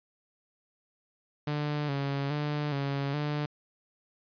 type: tone with vibrato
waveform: sawtooth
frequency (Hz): 143.8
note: D3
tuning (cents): -36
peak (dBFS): -25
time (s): 1.47-3.46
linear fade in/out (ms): 5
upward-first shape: square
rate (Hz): 1.2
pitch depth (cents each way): 52
effects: resampled to 11025 Hz